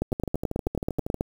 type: two click trains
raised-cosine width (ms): 2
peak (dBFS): -11 / -16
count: 12 / 14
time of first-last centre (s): 0.02-1.209 / 0.12-1.144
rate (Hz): 9.25 / 12.7
effects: 7-bit